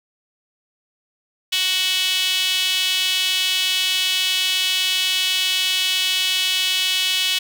sawtooth tone with high-pass filter, 372.1 Hz, F#4, 10 cents sharp, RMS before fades -20 dBFS, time 1.52-7.39 s, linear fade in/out 10 ms, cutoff 3100 Hz, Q 3.9, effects none

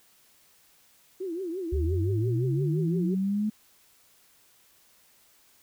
sine tone with vibrato, 354.9 Hz, F4, 28 cents sharp, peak -30 dBFS, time 1.2-3.15 s, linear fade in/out 10 ms, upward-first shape triangle, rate 5.8 Hz, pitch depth 190 cents each way
sine linear sweep, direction up, 69.1 to 216.2 Hz, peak -24 dBFS, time 1.72-3.5 s, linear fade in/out 10 ms
effects white hiss -61 dBFS RMS until 5.62 s

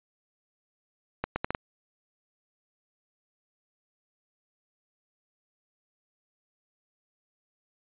accelerating click train, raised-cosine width 0.5 ms, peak -13 dBFS, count 5, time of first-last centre 1.24-1.549 s, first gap 120 ms, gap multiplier 0.71, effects resampled to 8000 Hz

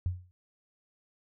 sine tone with exponential decay, 89.8 Hz, F2, 49 cents sharp, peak -24 dBFS, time 0.06-0.31 s, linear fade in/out 0 ms, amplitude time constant 54 ms, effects none

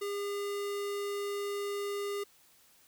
square tone, 405 Hz, G#4, 43 cents flat, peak -34 dBFS, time 0.01-2.24 s, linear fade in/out 10 ms, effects white hiss -63 dBFS RMS until 2.87 s

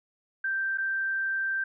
sine tone with dropouts, 1568 Hz, G6, in tune, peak -26 dBFS, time 0.44-1.64 s, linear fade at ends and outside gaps 5 ms, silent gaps 0.775-0.782 s, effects none

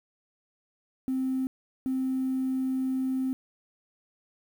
triangle tone bursts at uneven times, 261.6 Hz, C4, in tune, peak -22 dBFS, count 2, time 1.08-1.47 / 1.86-3.33 s, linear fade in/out 0 ms, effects tanh soft clip ceiling -23 dBFS + 9-bit

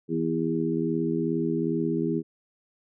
harmonic tone with a mistuned harmonic, 82.41 Hz, E2, in tune, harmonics 2 / 3 / 4 / 5, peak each -30 / -29 / -28 / -30 dBFS, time 0.08-2.23 s, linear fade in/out 50 ms, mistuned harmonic 5, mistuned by -24 cents, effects none

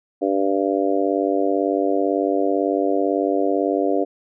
harmonic tone, 98 Hz, G2, in tune, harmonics 3 / 4 / 5 / 6 / 7, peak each -22 / -23 / -24 / -25 / -25 dBFS, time 0.21-4.05 s, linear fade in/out 20 ms, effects none

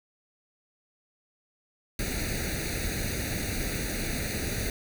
pink noise with comb filter, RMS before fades -31 dBFS, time 1.99-4.7 s, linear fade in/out 2 ms, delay 0.47 ms, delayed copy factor +0.9, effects none

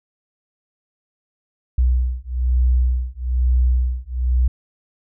sine beating tone pair, 61.74 / 62.84 Hz, B1 / B1, 0 / +31 cents, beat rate 1.1 Hz, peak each -18 dBFS, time 1.78-4.48 s, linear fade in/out 5 ms, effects none

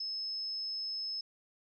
sine tone, 5200 Hz, E8, 24 cents flat, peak -35 dBFS, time 0-1.21 s, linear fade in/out 5 ms, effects none

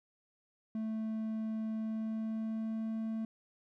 triangle tone with pitch glide, 220 to 222.2 Hz, A3 to A3, 0 to +17 cents, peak -32 dBFS, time 0.75-3.25 s, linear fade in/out 2 ms, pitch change +17 cents, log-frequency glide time 1.75-2.96 s, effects none

